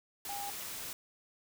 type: tone in noise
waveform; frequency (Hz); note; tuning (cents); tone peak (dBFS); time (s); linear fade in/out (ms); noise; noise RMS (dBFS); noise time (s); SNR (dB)
sine; 806; G5; +48; -39; 0.29-0.5; 2; white; -42; 0.25-0.93; 0
effects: none